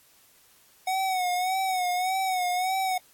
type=tone with vibrato; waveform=square; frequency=741 Hz; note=F#5; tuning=2 cents sharp; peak=-25 dBFS; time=0.87-2.98 s; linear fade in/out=5 ms; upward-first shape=sine; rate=1.7 Hz; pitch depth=60 cents each way; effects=white hiss -59 dBFS RMS until 3.13 s + AAC 64 kbps